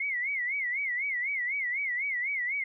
sine tone with vibrato, 2093 Hz, C7, in tune, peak -28 dBFS, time 0-2.64 s, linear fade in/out 5 ms, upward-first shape sine, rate 4 Hz, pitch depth 150 cents each way, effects none

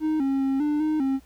triangle tone with pitch steps, 311.2 / 271.5 / 269.6 / 297.5 / 308.9 / 268.6 Hz, D#4 / C#4 / C#4 / D4 / D#4 / C4, 0 / -36 / -48 / +22 / -12 / +46 cents, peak -19 dBFS, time 0-1.2 s, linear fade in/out 50 ms, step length 200 ms, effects added 60 Hz sine -53 dBFS peak until 1.25 s + pink hiss -59 dBFS RMS until 1.25 s

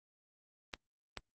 clicks, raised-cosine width 0.2 ms, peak -22 dBFS, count 2, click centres 0.738 / 1.173 s, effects Opus 32 kbps

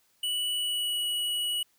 square tone with pitch glide, 2953 to 2928 Hz, F#7 to F#7, -4 to -19 cents, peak -28 dBFS, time 0.23-1.63 s, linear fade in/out 5 ms, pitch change -15 cents, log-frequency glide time 0.52-1.02 s, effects white hiss -68 dBFS RMS until 1.78 s

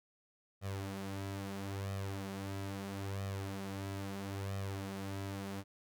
sawtooth tone with flanger, 98 Hz, G2, in tune, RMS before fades -41 dBFS, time 0.61-5.64 s, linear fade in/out 50 ms, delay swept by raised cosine 1.6 to 7.2 ms, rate 0.76 Hz, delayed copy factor +0.65, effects none

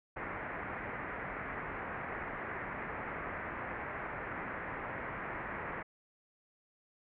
white low-pass noise, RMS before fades -41 dBFS, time 0.16-5.83 s, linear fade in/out 10 ms, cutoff 2100 Hz, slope 48 dB/octave, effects none

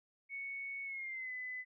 sine tone with pitch glide, 2217 to 2010 Hz, C#7 to B6, 0 to +30 cents, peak -40 dBFS, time 0.29-1.65 s, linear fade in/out 50 ms, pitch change -170 cents, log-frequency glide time 0.84-1.32 s, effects none

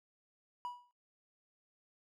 triangle tone with exponential decay, 976 Hz, B5, 21 cents flat, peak -34 dBFS, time 0.65-0.91 s, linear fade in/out 0 ms, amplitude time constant 56 ms, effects noise-tail reverb RT60 0.2 s tail -23 dB re dry

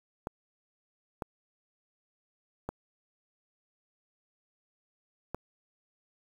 clicks, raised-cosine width 1 ms, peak -20 dBFS, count 4, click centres 0.271 / 1.222 / 2.69 / 5.346 s, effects 8-bit

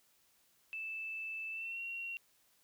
sine tone with pitch glide, 2637 to 2741 Hz, E7 to F7, 0 to -33 cents, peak -39 dBFS, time 0.73-2.17 s, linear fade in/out 0 ms, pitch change +67 cents, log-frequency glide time 1.51-1.8 s, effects white hiss -71 dBFS RMS until 2.63 s

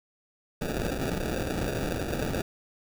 violet noise with sample-and-hold, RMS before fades -30 dBFS, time 0.61-2.42 s, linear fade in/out 5 ms, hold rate 1050 Hz, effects none

